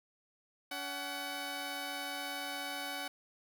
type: tone pair together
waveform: 10% pulse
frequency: 283.6 / 750.6 Hz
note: C#4 / F#5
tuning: +40 / +25 cents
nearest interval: octave + perfect fourth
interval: 1685 cents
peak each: -35 / -31 dBFS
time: 0.71-3.08 s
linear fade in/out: 5 ms
effects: none